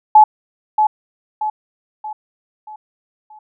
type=tone with echo; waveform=sine; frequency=856 Hz; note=A5; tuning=48 cents flat; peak=-3 dBFS; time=0.15-0.24 s; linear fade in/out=5 ms; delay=630 ms; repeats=5; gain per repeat=-7 dB; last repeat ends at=3.39 s; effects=none